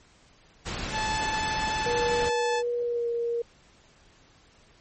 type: noise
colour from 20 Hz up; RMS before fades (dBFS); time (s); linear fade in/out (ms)
pink; -33; 0.65-2.3; 20
type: tone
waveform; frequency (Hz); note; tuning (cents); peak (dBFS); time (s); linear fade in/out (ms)
sawtooth; 870; A5; -20; -23; 0.91-2.63; 50
type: tone with pitch glide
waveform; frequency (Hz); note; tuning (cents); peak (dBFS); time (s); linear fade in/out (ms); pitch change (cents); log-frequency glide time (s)
sine; 480.2 to 470; B4 to A#4; -49 to +14; -25; 1.86-3.42; 5; -37; 2.82-3.08
effects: pink hiss -58 dBFS RMS until 4.8 s + MP3 32 kbps